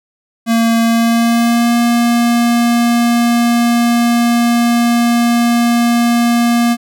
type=tone with pitch glide; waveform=square; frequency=229.2 to 236.6 Hz; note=A#3 to A#3; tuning=-29 to +26 cents; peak=-10 dBFS; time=0.46-6.77 s; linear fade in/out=50 ms; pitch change=+55 cents; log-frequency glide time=0.82-1.76 s; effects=none